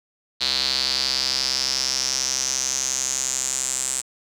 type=tone with band-pass filter sweep; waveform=square; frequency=65.7 Hz; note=C2; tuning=8 cents sharp; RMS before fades=-24 dBFS; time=0.4-4.02 s; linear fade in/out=20 ms; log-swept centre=4200 to 7800 Hz; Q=6.3; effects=none